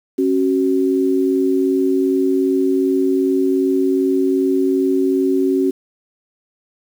sine tone pair together, 273 / 375.6 Hz, C#4 / F#4, -26 / +26 cents, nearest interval tritone, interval 552 cents, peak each -16 dBFS, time 0.18-5.71 s, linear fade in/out 10 ms, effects 7-bit

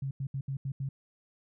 sine tone bursts at uneven times, 136.1 Hz, C#3, 31 cents flat, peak -31 dBFS, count 6, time 0.02-0.11 / 0.2-0.27 / 0.34-0.41 / 0.48-0.57 / 0.65-0.72 / 0.8-0.89 s, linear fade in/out 5 ms, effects none

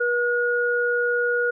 sine tone pair together, 481.7 / 1443.5 Hz, B4 / F#6, -43 / -43 cents, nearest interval octave + perfect fifth, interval 1900 cents, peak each -22 dBFS, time 0-1.51 s, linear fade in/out 10 ms, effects none

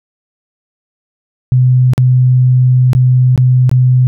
sine tone with dropouts, 126.9 Hz, B2, 47 cents sharp, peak -5 dBFS, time 1.52-4.07 s, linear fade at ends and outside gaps 0 ms, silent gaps 1.935-1.979 / 2.932-2.95 / 3.36-3.377 / 3.694-3.714 s, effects none

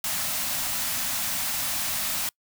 white band-stop noise, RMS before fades -28 dBFS, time 0.04-2.29 s, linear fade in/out 2 ms, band 300 to 560 Hz, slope 96 dB/octave, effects noise-tail reverb RT60 0.1 s tail -26 dB re dry

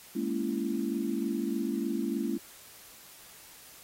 sine chord, A# half-diminished seventh, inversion third, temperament just, 209.8 / 233.1 / 279.7 / 335.6 Hz, G#3 / A#3 / C#4 / E4, +18 / 0 / +16 / +31 cents, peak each -34 dBFS, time 0.15-2.38 s, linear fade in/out 10 ms, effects white hiss -52 dBFS RMS until 3.83 s + AAC 48 kbps

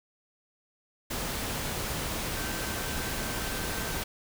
sine tone in noise, 1552 Hz, G6, 18 cents flat, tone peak -42 dBFS, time 2.36-4.01 s, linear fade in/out 10 ms, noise pink, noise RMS -33 dBFS, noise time 1.1-4.04 s, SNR -12 dB, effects none

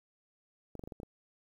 clicks, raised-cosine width 2 ms, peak -30 dBFS, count 7, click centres 0.753 / 0.794 / 0.838 / 0.875 / 0.922 / 1.001 / 1.032 s, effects 10-bit

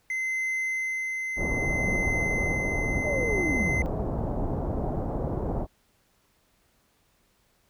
triangle tone with tremolo, 2061 Hz, C7, 27 cents flat, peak -24 dBFS, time 0.1-3.82 s, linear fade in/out 2 ms, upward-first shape sine, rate 0.63 Hz, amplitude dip 30%
pink low-pass noise, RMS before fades -29 dBFS, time 1.36-5.67 s, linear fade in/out 50 ms, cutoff 800 Hz, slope 24 dB/octave
sine linear sweep, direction down, 621 to 36.29 Hz, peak -28 dBFS, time 3.05-3.86 s, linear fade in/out 0 ms
effects pink hiss -67 dBFS RMS until 7.69 s

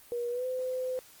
sine tone with pitch glide, 479 to 510.4 Hz, A#4 to C5, +47 to -43 cents, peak -30 dBFS, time 0.12-0.99 s, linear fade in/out 0 ms, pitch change +110 cents, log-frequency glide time 0.3-0.46 s, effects white hiss -55 dBFS RMS until 1.2 s + Opus 24 kbps

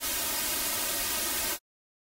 white noise with comb filter, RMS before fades -30 dBFS, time 0-1.58 s, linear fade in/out 50 ms, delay 3.2 ms, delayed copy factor +0.9, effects AAC 48 kbps

